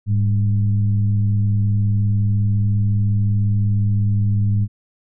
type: tone with frequency modulation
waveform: sine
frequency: 104.3 Hz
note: G#2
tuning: 8 cents sharp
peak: -14 dBFS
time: 0.06-4.68 s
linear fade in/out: 50 ms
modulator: 94.4 Hz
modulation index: 0.54
effects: none